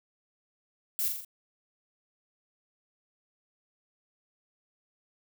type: noise with echo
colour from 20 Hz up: violet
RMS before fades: -30 dBFS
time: 0.99-1.08 s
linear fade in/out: 0 ms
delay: 42 ms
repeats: 4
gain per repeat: -4 dB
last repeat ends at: 1.248 s
effects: none